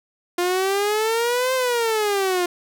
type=exponential two-way sweep; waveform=sawtooth; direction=up then down; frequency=349.2 to 523.3 to 349.2 Hz; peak=-15 dBFS; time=0.38-2.46 s; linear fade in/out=5 ms; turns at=1.54 s; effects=none